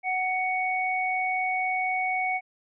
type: tone pair together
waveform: sine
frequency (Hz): 743.8 / 2229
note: F#5 / C#7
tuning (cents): +9 / +9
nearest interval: octave + perfect fifth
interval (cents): 1900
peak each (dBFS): -27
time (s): 0.03-2.41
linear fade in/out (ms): 50
effects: none